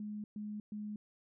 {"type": "tone bursts", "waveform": "sine", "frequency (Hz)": 210, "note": "G#3", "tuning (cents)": 19, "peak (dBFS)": -39, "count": 3, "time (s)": [0, 0.96], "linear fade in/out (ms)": 2, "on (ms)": 240, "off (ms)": 120, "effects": []}